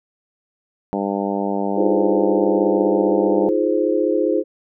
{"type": "harmonic tone", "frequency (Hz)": 99.5, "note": "G2", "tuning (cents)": 26, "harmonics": [2, 3, 4, 5, 6, 7, 8, 9], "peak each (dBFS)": [-24, -26, -27, -28, -29, -29, -30, -31], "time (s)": [0.93, 3.49], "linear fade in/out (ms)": 0}
{"type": "chord", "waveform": "sine", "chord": "F minor seventh", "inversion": "third", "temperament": "just", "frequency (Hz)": [314.3, 349.2, 419.1, 523.8], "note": ["Eb4", "F4", "Ab4", "C5"], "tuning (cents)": [18, 0, 16, 2], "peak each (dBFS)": -21, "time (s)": [1.75, 4.44], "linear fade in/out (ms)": 50}
{"effects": []}